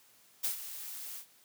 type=noise with ADSR envelope; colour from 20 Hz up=blue; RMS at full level=-31 dBFS; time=0.43-1.26 s; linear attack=16 ms; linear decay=110 ms; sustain=-12 dB; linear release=90 ms; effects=white hiss -63 dBFS RMS until 1.44 s + high-pass 100 Hz 12 dB/octave